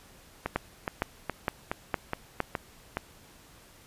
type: two click trains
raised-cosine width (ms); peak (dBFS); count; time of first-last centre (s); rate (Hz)
0.5; -14 / -11; 7 / 5; 0.46-2.97 / 0.56-2.403; 2.39 / 2.17
effects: pink hiss -55 dBFS RMS until 3.86 s + resampled to 32000 Hz